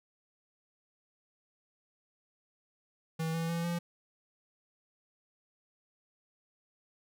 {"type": "tone with pitch steps", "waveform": "square", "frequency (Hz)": [161.7, 165, 168.37, 171.81], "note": ["E3", "E3", "E3", "F3"], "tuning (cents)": [-33, 2, 37, -28], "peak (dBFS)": -32, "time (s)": [3.19, 3.79], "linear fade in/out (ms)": 10, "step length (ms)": 150, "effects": []}